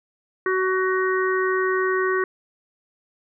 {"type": "harmonic tone", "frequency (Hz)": 374.7, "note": "F#4", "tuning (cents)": 22, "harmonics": [1, 3, 4, 5], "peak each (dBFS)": [-21, -26, -28, -27], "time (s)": [0.46, 2.24], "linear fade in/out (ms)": 2, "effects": []}